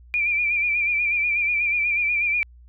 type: tone with vibrato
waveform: sine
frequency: 2381 Hz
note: D7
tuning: 23 cents sharp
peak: -19 dBFS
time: 0.14-2.43 s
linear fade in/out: 0 ms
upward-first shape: sine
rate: 8.2 Hz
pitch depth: 54 cents each way
effects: added 60 Hz sine -45 dBFS peak until 2.68 s